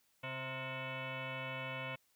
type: tone with frequency modulation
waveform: sine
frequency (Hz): 1046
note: C6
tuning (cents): -1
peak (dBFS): -39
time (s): 0.23-1.96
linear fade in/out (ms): 10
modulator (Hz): 393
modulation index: 4.6
effects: white hiss -74 dBFS RMS until 2.15 s